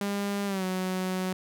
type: tone with pitch glide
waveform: sawtooth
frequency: 201.3 to 185.66 Hz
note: G3 to F#3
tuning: +46 to +6 cents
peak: -24 dBFS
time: 0.01-1.33 s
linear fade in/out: 2 ms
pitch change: -140 cents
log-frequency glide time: 0.46-0.64 s
effects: none